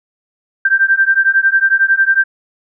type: beating tone pair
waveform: sine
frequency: 1568 / 1579 Hz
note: G6 / G6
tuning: 0 / +12 cents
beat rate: 11 Hz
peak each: -12 dBFS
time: 0.65-2.24 s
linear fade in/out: 5 ms
effects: none